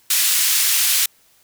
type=band-pass noise; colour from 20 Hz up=white; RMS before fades=-17 dBFS; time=0.1-1.06 s; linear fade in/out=5 ms; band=2100 to 16000 Hz; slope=12 dB/octave; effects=white hiss -56 dBFS RMS until 1.43 s